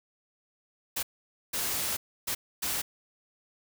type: noise bursts at uneven times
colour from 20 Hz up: white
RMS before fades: -31 dBFS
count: 4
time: 0.96-1.03 / 1.53-1.97 / 2.27-2.35 / 2.62-2.82 s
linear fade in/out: 10 ms
effects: none